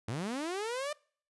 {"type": "linear sweep", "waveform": "sawtooth", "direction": "up", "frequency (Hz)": [98, 607], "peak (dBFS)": -30, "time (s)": [0.08, 0.93], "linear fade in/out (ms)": 5, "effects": ["noise-tail reverb RT60 0.5 s tail -25 dB re dry", "resampled to 24000 Hz"]}